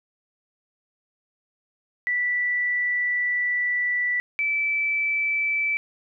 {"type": "tone pair in turn", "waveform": "sine", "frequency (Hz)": [1966, 2316], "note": ["B6", "D7"], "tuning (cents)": [-8, -25], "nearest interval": "minor third", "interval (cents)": 283, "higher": "second", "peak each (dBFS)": -21, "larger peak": "neither", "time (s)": [[2.07, 4.2], [4.39, 5.77]], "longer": "first", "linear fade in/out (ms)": 0, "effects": []}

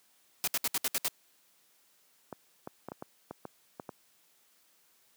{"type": "noise bursts", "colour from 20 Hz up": "white", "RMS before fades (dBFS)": -30, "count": 7, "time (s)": [0.44, 1.081], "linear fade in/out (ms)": 0, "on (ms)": 35, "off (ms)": 66}
{"type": "clicks", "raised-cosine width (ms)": 1, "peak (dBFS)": -25, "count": 9, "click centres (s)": [2.327, 2.674, 2.886, 2.919, 3.024, 3.31, 3.453, 3.798, 3.892]}
{"effects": ["white hiss -67 dBFS RMS until 5.16 s", "high-pass 150 Hz 12 dB/octave"]}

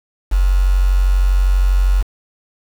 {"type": "tone with quantisation", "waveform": "sine", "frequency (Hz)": 46.25, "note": "F#1", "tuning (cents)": 0, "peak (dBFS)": -10, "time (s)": [0.31, 2.03], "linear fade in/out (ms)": 20, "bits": 5, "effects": []}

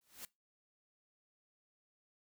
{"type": "noise with exponential growth", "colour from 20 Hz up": "white", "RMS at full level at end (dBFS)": -44, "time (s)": [0.01, 0.25], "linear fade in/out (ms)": 2, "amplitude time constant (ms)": 52, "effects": ["noise-tail reverb RT60 0.2 s tail -21 dB re dry"]}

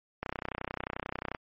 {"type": "click train", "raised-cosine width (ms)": 0.5, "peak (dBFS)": -18, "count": 36, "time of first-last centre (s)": [0.23, 1.348], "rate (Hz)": 31.3, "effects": ["MP3 32 kbps"]}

